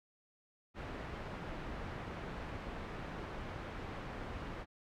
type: low-pass noise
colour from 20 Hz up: pink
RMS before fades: -44 dBFS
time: 0.74-4.66 s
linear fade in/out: 50 ms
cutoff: 2000 Hz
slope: 12 dB/octave
effects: none